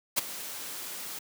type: noise with ADSR envelope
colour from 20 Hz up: white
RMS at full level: -23 dBFS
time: 0.16-1.19 s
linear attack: 23 ms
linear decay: 15 ms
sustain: -16 dB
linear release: 5 ms
effects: high-pass 150 Hz 12 dB/octave